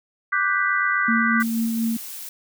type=chord; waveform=sine; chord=G major seventh; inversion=second; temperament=equal; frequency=1174.7 / 1480 / 1568 / 1975.5 Hz; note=D6 / F#6 / G6 / B6; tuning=0 / 0 / 0 / 0 cents; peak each=-24 dBFS; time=0.32-1.43 s; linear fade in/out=10 ms
type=tone with tremolo; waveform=sine; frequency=227.7 Hz; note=A#3; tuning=40 cents flat; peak=-19 dBFS; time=1.08-1.97 s; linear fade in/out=5 ms; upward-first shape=sine; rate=4.2 Hz; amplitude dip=30%
type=noise; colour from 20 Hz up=blue; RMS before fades=-35 dBFS; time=1.4-2.29 s; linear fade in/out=2 ms
effects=none